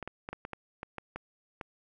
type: clicks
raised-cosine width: 0.5 ms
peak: -23 dBFS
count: 10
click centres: 0.027 / 0.076 / 0.289 / 0.33 / 0.451 / 0.533 / 0.831 / 0.983 / 1.16 / 1.612 s
effects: none